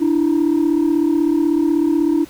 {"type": "tone pair together", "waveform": "sine", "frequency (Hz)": [295.3, 331.5], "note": ["D4", "E4"], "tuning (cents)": [10, 10], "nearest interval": "major second", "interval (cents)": 200, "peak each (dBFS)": -14, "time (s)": [0, 2.25], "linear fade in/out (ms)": 20, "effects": ["tanh soft clip ceiling -10 dBFS", "pink hiss -43 dBFS RMS until 2.29 s"]}